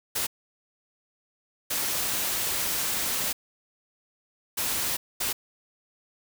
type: noise bursts at uneven times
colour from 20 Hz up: white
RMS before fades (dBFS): -28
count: 4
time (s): 0.15-0.27 / 1.7-3.33 / 4.57-4.97 / 5.2-5.33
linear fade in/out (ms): 10
effects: none